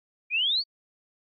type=exponential sweep; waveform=sine; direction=up; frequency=2357 to 4650 Hz; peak=-22 dBFS; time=0.3-0.64 s; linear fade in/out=50 ms; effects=AAC 64 kbps